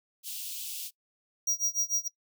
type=high-pass noise; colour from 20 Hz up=white; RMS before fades=-38 dBFS; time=0.23-0.91 s; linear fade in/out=50 ms; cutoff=2700 Hz; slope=48 dB/octave
type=tone with tremolo; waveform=square; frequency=5740 Hz; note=F8; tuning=47 cents sharp; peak=-23 dBFS; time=1.47-2.08 s; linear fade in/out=5 ms; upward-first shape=sine; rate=6.7 Hz; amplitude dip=95%
effects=noise-tail reverb RT60 0.1 s tail -22 dB re dry